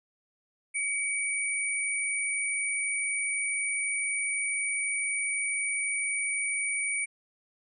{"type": "tone pair together", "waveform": "sine", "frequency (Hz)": [2263, 9052], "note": ["C#7", "C#9"], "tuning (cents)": [35, 35], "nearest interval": "2 octaves", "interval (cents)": 2400, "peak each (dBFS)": [-29, -32], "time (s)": [0.74, 7.06], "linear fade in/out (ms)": 20, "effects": []}